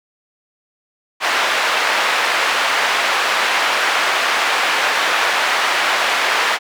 white band-pass noise, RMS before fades -17 dBFS, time 1.2-6.59 s, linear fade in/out 50 ms, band 670 to 2200 Hz, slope 12 dB/octave, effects none

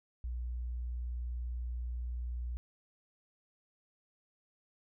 sine tone, 60.4 Hz, B1, 38 cents flat, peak -35 dBFS, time 0.24-2.57 s, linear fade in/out 0 ms, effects none

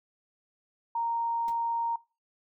sine tone, 929 Hz, A#5, 6 cents flat, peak -27 dBFS, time 0.95-1.96 s, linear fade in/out 5 ms
pink noise with exponential decay, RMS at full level -45 dBFS, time 1.48-1.57 s, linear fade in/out 1 ms, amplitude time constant 19 ms
effects noise-tail reverb RT60 0.3 s tail -21 dB re dry

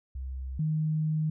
sine tone pair in turn, 65.4 / 155.55 Hz, C2 / D#3, 0 / 0 cents, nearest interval octave + minor third, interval 1500 cents, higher second, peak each -33 / -25 dBFS, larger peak second, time 0.15-0.59 / 0.59-1.3 s, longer second, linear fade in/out 5 ms, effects none

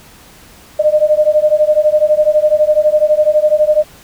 sine beating tone pair, 602 / 614 Hz, D5 / D#5, +43 / -23 cents, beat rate 12 Hz, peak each -11 dBFS, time 0.79-3.84 s, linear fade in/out 10 ms, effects pink hiss -41 dBFS RMS until 4.03 s

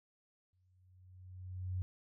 sine tone with exponential growth, 91.9 Hz, F#2, 11 cents flat, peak -33 dBFS, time 0.53-1.82 s, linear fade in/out 0 ms, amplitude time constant 280 ms, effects none

